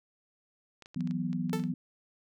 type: clicks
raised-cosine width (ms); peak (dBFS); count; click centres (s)
0.2; -32; 10; 0.823 / 0.859 / 0.945 / 1.007 / 1.074 / 1.11 / 1.33 / 1.496 / 1.597 / 1.638
type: chord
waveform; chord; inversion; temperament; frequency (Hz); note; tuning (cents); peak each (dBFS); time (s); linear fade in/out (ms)
sine; E suspended second; none; equal; 164.81 / 185 / 246.9; E3 / F#3 / B3; 0 / 0 / 0; -34; 0.96-1.74; 5
type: tone with exponential decay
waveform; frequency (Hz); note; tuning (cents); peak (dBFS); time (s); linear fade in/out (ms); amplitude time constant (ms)
sawtooth; 441.2; A4; +5; -25; 1.53-1.7; 0; 35
effects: none